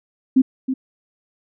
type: tone with echo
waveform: sine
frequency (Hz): 261.6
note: C4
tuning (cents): 0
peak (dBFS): -9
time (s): 0.36-0.42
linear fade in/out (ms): 10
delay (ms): 320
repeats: 1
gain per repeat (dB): -9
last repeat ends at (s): 0.74
effects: none